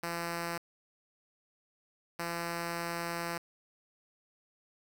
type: tone pair in turn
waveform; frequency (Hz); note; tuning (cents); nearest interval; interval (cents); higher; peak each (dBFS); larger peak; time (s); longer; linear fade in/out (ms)
5% pulse; 170 / 170; F3 / F3; -46 / -46; unison; 0; neither; -23; neither; 0.03-0.58 / 2.19-3.38; second; 5
effects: 9-bit